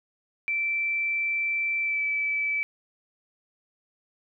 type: tone with pitch glide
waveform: sine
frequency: 2335 to 2308 Hz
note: D7 to D7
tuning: -11 to -31 cents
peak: -24 dBFS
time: 0.48-2.63 s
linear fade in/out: 0 ms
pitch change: -20 cents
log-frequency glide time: 1.81-2.02 s
effects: none